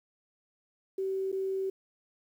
sine tone with dropouts, 384.1 Hz, G4, 35 cents flat, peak -29 dBFS, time 0.98-1.7 s, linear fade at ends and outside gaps 5 ms, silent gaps 1.318-1.326 s, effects 10-bit

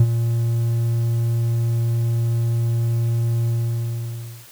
triangle tone with ADSR envelope, 116.54 Hz, A#2, in tune, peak -5 dBFS, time 0-4.47 s, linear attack 4 ms, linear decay 51 ms, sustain -10 dB, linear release 1000 ms, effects tanh soft clip ceiling -2 dBFS + white hiss -45 dBFS RMS until 4.51 s

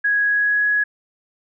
sine tone with pitch glide, 1661.2 to 1676.6 Hz, G#6 to G#6, 0 to +16 cents, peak -15 dBFS, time 0.04-0.84 s, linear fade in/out 10 ms, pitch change +16 cents, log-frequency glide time 0.24-0.66 s, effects none

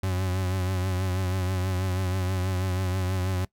40% pulse tone with vibrato, 92.8 Hz, F#2, 6 cents sharp, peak -24 dBFS, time 0.03-3.45 s, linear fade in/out 5 ms, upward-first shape triangle, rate 6.2 Hz, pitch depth 57 cents each way, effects noise-tail reverb RT60 0.1 s tail -20 dB re dry

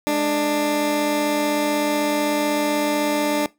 20% pulse tone pair together, 209.6 / 296.4 Hz, G#3 / D4, +16 / +16 cents, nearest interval tritone, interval 600 cents, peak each -24 / -14 dBFS, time 0.07-3.46 s, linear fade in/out 0 ms, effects noise-tail reverb RT60 0.2 s tail -20 dB re dry

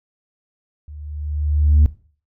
sine tone with level ramp, 74.5 Hz, D2, 25 cents sharp, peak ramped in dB -34 to -5 dBFS, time 0.88-1.86 s, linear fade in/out 0 ms, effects noise-tail reverb RT60 0.4 s tail -18 dB re dry + tanh soft clip ceiling -7 dBFS

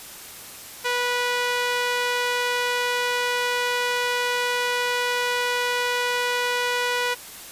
sawtooth tone with band-pass filter, 489.7 Hz, B4, 15 cents flat, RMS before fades -24 dBFS, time 0.84-7.15 s, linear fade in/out 20 ms, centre 2300 Hz, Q 0.66, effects white hiss -40 dBFS RMS until 7.51 s + resampled to 32000 Hz

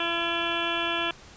harmonic tone, 338.6 Hz, E4, 46 cents sharp, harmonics 1 / 2 / 3 / 4 / 5 / 7 / 8 / 9 / 10, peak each -34 / -34 / -34 / -34 / -34 / -34 / -34 / -34 / -34 dBFS, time 0-1.11 s, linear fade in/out 2 ms, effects pink hiss -49 dBFS RMS until 1.36 s + resampled to 16000 Hz

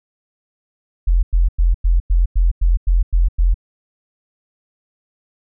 sine tone bursts, 43 Hz, F1, 26 cents flat, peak -10 dBFS, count 10, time 1.07-3.543 s, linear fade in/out 10 ms, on 160 ms, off 97 ms, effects none

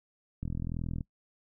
click train, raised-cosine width 5 ms, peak -23 dBFS, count 25, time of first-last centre 0.43-1.008 s, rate 41.5 Hz, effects noise-tail reverb RT60 0.1 s tail -22 dB re dry

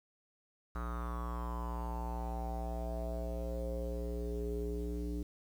square tone with low-pass filter sweep, 59.3 Hz, A#1, 30 cents sharp, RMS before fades -38 dBFS, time 0.75-5.23 s, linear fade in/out 5 ms, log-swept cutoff 1300 to 340 Hz, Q 6.4, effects 10-bit

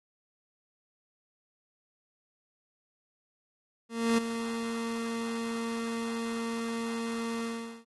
30% pulse tone with ADSR envelope, 230.1 Hz, A#3, 22 cents flat, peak -19 dBFS, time 3.89-7.85 s, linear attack 290 ms, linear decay 9 ms, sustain -10 dB, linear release 410 ms, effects AAC 32 kbps

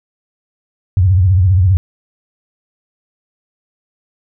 sine tone with vibrato, 92.5 Hz, F#2, in tune, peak -7 dBFS, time 0.97-1.77 s, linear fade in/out 0 ms, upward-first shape triangle, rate 15 Hz, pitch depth 180 cents each way, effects none

